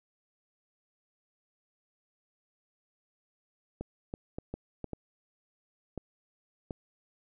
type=clicks; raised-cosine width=2 ms; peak=-23 dBFS; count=8; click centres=3.81 / 4.139 / 4.385 / 4.54 / 4.843 / 4.933 / 5.977 / 6.708 s; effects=none